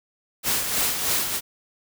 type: noise with tremolo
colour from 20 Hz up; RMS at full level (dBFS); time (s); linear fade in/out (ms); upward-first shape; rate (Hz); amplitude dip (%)
white; -22; 0.43-1.41; 50; sine; 3.2; 50
effects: none